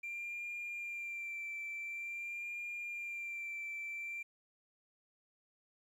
triangle tone with vibrato, 2371 Hz, D7, 16 cents sharp, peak -37 dBFS, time 0.03-4.23 s, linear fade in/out 10 ms, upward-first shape sine, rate 0.47 Hz, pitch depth 26 cents each way, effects tanh soft clip ceiling -36 dBFS + 12-bit

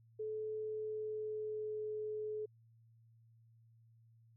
sine tone with pitch glide, 432.2 to 427.5 Hz, A4 to A4, -31 to -50 cents, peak -38 dBFS, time 0.19-2.46 s, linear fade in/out 10 ms, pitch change -19 cents, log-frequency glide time 0.54-1.83 s, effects added 114 Hz sine -63 dBFS peak until 4.36 s

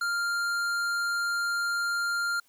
sine tone with tanh clipping, 1396.9 Hz, F6, in tune, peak -28 dBFS, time 0.01-2.4 s, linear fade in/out 5 ms, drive 15 dB, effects white hiss -65 dBFS RMS until 2.48 s

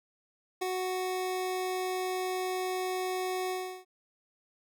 25% pulse tone with ADSR envelope, 370 Hz, F#4, in tune, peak -24 dBFS, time 0.61-3.85 s, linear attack 13 ms, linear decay 9 ms, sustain -3 dB, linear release 350 ms, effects none

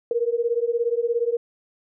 sine beating tone pair, 462.6 / 479.6 Hz, A#4 / A#4, -13 / +49 cents, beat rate 17 Hz, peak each -23 dBFS, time 0.11-1.37 s, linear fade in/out 2 ms, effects none

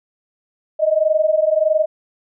sine tone pair together, 613 / 634.6 Hz, D#5 / D#5, -26 / +34 cents, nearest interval minor second, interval 60 cents, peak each -16 dBFS, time 0.79-1.86 s, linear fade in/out 20 ms, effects none

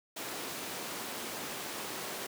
pink high-pass noise, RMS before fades -40 dBFS, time 0.16-2.27 s, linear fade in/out 10 ms, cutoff 260 Hz, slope 12 dB/octave, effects none

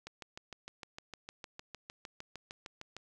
click train, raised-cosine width 0.2 ms, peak -27 dBFS, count 20, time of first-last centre 0.07-2.966 s, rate 6.56 Hz, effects none

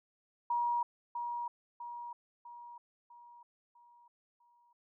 sine tone with echo, 954 Hz, A#5, 40 cents sharp, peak -29 dBFS, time 0.5-0.83 s, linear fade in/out 5 ms, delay 650 ms, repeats 6, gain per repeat -6 dB, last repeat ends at 4.73 s, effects none

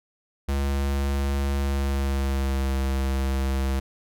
square tone with pitch glide, 69.4 to 67.04 Hz, C#2 to C2, +3 to +43 cents, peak -23 dBFS, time 0.48-3.8 s, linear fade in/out 10 ms, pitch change -60 cents, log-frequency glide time 1.67-2.75 s, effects none

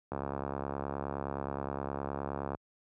click train, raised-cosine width 1 ms, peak -21 dBFS, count 170, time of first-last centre 0.12-2.548 s, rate 69.6 Hz, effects high-pass 60 Hz 12 dB/octave

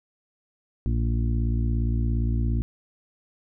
harmonic tone, 57.3 Hz, A#1, 29 cents flat, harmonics 1 / 2 / 4 / 5 / 6, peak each -23 / -26 / -32 / -37 / -41 dBFS, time 0.86-2.62 s, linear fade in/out 0 ms, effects none

